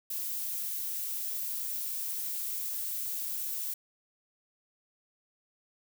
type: noise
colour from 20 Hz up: violet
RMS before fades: -35 dBFS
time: 0.1-3.74 s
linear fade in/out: 5 ms
effects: none